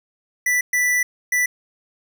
square tone bursts at uneven times, 1975.5 Hz, B6, in tune, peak -17 dBFS, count 3, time 0.46-0.61 / 0.73-1.03 / 1.32-1.46 s, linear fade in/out 5 ms, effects none

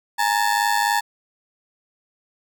30% pulse ring-modulated tone, 880 Hz, A5, in tune, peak -12 dBFS, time 0.18-1.01 s, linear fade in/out 20 ms, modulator 51.8 Hz, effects none

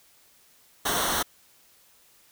pink noise with comb filter, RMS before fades -26 dBFS, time 0.85-1.23 s, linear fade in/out 10 ms, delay 0.41 ms, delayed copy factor -0.75, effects white hiss -59 dBFS RMS until 2.31 s

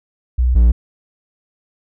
sine / triangle tone pair in turn, 61.74 / 58.46 Hz, B1 / A#1, 0 / +6 cents, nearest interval minor second, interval 94 cents, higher first, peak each -11 / -5 dBFS, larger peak second, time 0.38-0.55 / 0.55-0.72 s, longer neither, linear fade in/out 10 ms, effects none

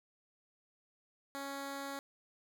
10% pulse tone, 277.2 Hz, C#4, in tune, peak -32 dBFS, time 1.35-1.99 s, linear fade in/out 0 ms, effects none

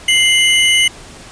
square tone pair together, 2093 / 2960 Hz, C7 / F#7, 0 / 0 cents, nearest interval tritone, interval 600 cents, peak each -13 / -12 dBFS, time 0.08-0.88 s, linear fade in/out 5 ms, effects pink hiss -36 dBFS RMS until 1.31 s + resampled to 22050 Hz

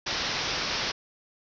white low-pass noise, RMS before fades -30 dBFS, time 0.06-0.92 s, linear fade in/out 10 ms, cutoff 5800 Hz, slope 96 dB/octave, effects none

